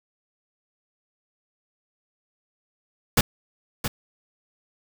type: noise with echo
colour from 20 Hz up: pink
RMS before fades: -17 dBFS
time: 3.17-3.21 s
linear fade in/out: 5 ms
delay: 670 ms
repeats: 1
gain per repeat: -9 dB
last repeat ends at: 3.88 s
effects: none

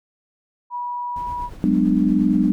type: tone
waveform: sine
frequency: 972 Hz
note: B5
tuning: 28 cents flat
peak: -24 dBFS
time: 0.7-1.5 s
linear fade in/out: 50 ms
type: noise with tremolo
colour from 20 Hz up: brown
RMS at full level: -35 dBFS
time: 1.16-2.51 s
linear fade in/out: 2 ms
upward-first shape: sine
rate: 8.7 Hz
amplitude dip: 40%
type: chord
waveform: sine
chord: G# half-diminished seventh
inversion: third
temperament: just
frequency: 186.89 / 207.7 / 249.2 / 299 Hz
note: F#3 / G#3 / B3 / D4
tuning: +18 / 0 / +16 / +31 cents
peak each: -20 dBFS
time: 1.64-2.52 s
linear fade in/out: 0 ms
effects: none

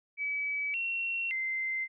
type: tone with pitch steps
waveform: sine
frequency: 2287 / 2727 / 2078 Hz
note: D7 / F7 / C7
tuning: -47 / -42 / -12 cents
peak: -30 dBFS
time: 0.17-1.88 s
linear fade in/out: 50 ms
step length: 570 ms
effects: none

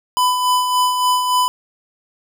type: tone with tremolo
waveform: square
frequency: 1000 Hz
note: B5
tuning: 21 cents sharp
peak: -13 dBFS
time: 0.17-1.48 s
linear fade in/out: 0 ms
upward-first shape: sine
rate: 3.5 Hz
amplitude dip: 45%
effects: none

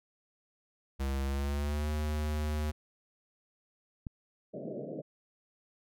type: tone with pitch glide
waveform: square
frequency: 67.9 to 75.78 Hz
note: C#2 to D#2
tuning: -35 to -45 cents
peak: -31 dBFS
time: 0.99-2.72 s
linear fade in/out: 20 ms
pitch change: +190 cents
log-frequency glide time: 1.24-1.89 s
type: click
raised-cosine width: 5 ms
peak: -26 dBFS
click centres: 4.068 s
type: band-pass noise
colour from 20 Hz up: white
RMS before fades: -40 dBFS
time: 4.53-5.02 s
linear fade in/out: 20 ms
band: 130 to 640 Hz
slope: 96 dB/octave
effects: none

